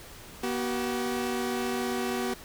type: tone pair together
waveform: sawtooth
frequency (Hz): 241.6 / 380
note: B3 / F#4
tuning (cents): -38 / +46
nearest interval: minor sixth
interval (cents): 784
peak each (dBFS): -27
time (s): 0.43-2.34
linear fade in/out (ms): 5
effects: pink hiss -47 dBFS RMS until 2.44 s